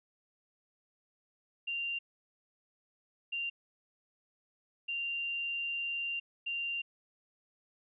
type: tone bursts at uneven times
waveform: sine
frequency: 2779 Hz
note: F7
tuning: 9 cents flat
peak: -33 dBFS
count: 4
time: 1.67-1.99 / 3.32-3.5 / 4.88-6.2 / 6.46-6.82 s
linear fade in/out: 10 ms
effects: none